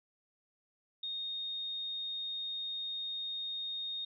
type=tone; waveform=sine; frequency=3700 Hz; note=A#7; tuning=14 cents flat; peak=-36 dBFS; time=1.03-4.05 s; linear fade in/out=5 ms; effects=none